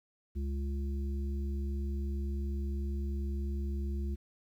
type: harmonic tone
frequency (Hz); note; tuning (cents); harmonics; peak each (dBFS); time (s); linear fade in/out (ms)
69.3; C#2; 0; 1 / 3 / 5; -32 / -42 / -46; 0.35-4.16; 20
effects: 11-bit